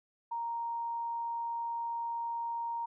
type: tone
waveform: sine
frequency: 932.3 Hz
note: A#5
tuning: in tune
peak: -33 dBFS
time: 0.31-2.86 s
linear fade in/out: 10 ms
effects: none